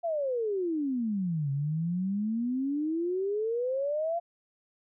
sine exponential two-way sweep, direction down then up, 697 to 136.3 to 697 Hz, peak -27 dBFS, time 0.03-4.2 s, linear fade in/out 20 ms, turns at 1.51 s, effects none

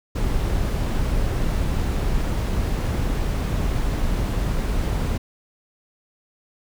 brown noise, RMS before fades -22 dBFS, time 0.15-5.18 s, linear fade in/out 10 ms, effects none

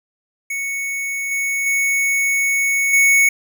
square tone with level steps, 2217 Hz, C#7, in tune, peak -22 / -19 / -16 / -11 dBFS, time 0.5-3.29 s, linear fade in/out 5 ms, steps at 1.31 / 1.66 / 2.93 s, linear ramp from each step 5 ms, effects none

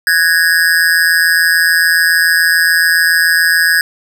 square tone with amplitude modulation, 1661.2 Hz, G#6, in tune, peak -5 dBFS, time 0.07-3.81 s, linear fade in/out 2 ms, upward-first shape sine, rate 167 Hz, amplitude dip 90%, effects none

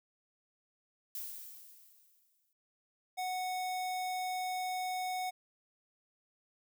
violet noise with exponential decay, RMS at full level -40 dBFS, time 1.15-2.53 s, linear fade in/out 1 ms, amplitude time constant 300 ms
square tone, 738 Hz, F#5, 5 cents flat, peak -35 dBFS, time 3.17-5.31 s, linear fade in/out 20 ms
effects none

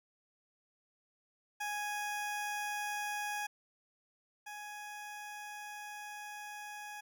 20% pulse tone pair in turn, 830.6 / 833.8 Hz, G#5 / G#5, 0 / +7 cents, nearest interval unison, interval 7 cents, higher second, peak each -31 / -39 dBFS, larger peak first, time 1.6-3.47 / 4.46-7.01 s, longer second, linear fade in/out 10 ms, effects none

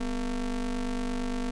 square ring-modulated tone, 112.6 Hz, A2, 40 cents sharp, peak -26 dBFS, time 0-1.51 s, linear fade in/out 10 ms, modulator 137 Hz, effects resampled to 22050 Hz

